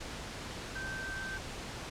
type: tone in noise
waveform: sine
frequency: 1554 Hz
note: G6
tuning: 16 cents flat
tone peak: -38 dBFS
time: 0.75-1.38 s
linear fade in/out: 10 ms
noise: pink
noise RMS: -42 dBFS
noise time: 0-1.9 s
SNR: +1 dB
effects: low-pass 7000 Hz 12 dB/octave